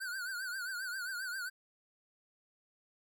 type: tone with vibrato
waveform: square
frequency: 1496 Hz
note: F#6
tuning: 19 cents sharp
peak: -38 dBFS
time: 0-1.5 s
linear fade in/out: 20 ms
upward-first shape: triangle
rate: 7.5 Hz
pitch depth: 120 cents each way
effects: none